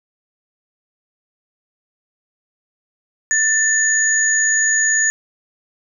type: tone pair together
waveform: sine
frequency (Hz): 1780 / 6779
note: A6 / G#8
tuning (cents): +20 / +35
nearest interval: octave + major seventh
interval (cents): 2315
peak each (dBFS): -16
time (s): 3.31-5.1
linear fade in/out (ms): 0
effects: none